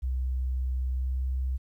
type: tone with pitch glide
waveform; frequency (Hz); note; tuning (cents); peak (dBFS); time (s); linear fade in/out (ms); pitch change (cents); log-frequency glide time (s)
sine; 63.9 to 64.75; C2 to C2; -40 to -17; -26; 0.02-1.58; 20; +23; 0.93-1.2
effects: 11-bit